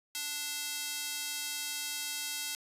square tone with high-pass filter, 293.7 Hz, D4, in tune, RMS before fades -37 dBFS, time 0.15-2.55 s, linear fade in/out 0 ms, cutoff 3500 Hz, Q 0.65, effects resampled to 32000 Hz

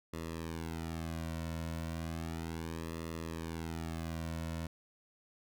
sawtooth tone with flanger, 81.9 Hz, E2, 11 cents flat, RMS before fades -40 dBFS, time 0.13-4.67 s, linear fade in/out 5 ms, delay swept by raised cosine 1.3 to 2.5 ms, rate 0.34 Hz, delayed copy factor -0.9, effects none

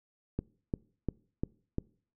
click train, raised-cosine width 3 ms, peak -18 dBFS, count 5, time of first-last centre 0.39-1.784 s, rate 2.87 Hz, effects noise-tail reverb RT60 0.5 s tail -24 dB re dry

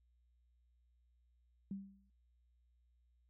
sine tone with exponential decay, 196 Hz, G3, in tune, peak -38 dBFS, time 1.71-2.1 s, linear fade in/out 2 ms, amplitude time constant 83 ms, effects noise-tail reverb RT60 0.1 s tail -21 dB re dry + added 60 Hz sine -70 dBFS peak until 3.29 s

